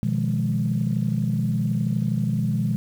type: chord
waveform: sine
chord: F half-diminished seventh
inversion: second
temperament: equal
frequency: 123.47 / 155.56 / 174.61 / 207.7 Hz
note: Cb3 / Eb3 / F3 / Ab3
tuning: 0 / 0 / 0 / 0 cents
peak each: -24 / -26 / -27 / -25 dBFS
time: 0.03-2.76 s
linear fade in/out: 0 ms
effects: tanh soft clip ceiling -12 dBFS + 8-bit